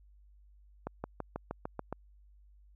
accelerating click train, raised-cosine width 1 ms, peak -22 dBFS, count 8, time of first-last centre 0.87-1.926 s, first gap 170 ms, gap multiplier 0.96, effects added 50 Hz sine -57 dBFS peak until 2.75 s

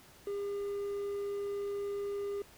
triangle tone, 403.4 Hz, G4, 50 cents sharp, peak -32 dBFS, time 0.27-2.42 s, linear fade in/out 2 ms, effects pink hiss -58 dBFS RMS until 2.57 s

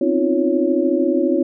sine tone cluster, 256.2 / 269.1 / 315.6 / 349.8 / 556 Hz, C4 / C4 / D#4 / F4 / C#5, -36 / +49 / +25 / +3 / +5 cents, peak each -24 / -21 / -20 / -19 / -22 dBFS, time 0.01-1.43 s, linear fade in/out 5 ms, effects none

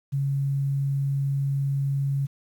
sine tone, 138.59 Hz, C#3, in tune, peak -22 dBFS, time 0.12-2.27 s, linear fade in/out 20 ms, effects 9-bit

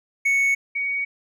triangle / sine tone pair in turn, 2217 / 2244 Hz, C#7 / C#7, 0 / +21 cents, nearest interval unison, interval 21 cents, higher second, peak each -15 / -22 dBFS, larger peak first, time 0.25-0.55 / 0.75-1.05 s, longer neither, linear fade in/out 10 ms, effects none

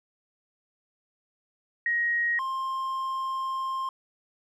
sine / triangle tone pair in turn, 1885 / 1057.9 Hz, A#6 / C6, +19 / +19 cents, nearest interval minor seventh, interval 1000 cents, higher first, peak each -23 / -26 dBFS, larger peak first, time 1.86-2.39 / 2.39-3.89 s, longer second, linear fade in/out 2 ms, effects none

